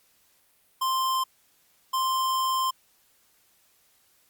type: tone bursts at uneven times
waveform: square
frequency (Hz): 1046.5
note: C6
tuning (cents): 0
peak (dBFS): -24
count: 2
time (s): 0.81-1.24 / 1.93-2.71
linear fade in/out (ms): 10
effects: white hiss -64 dBFS RMS until 4.29 s + Opus 48 kbps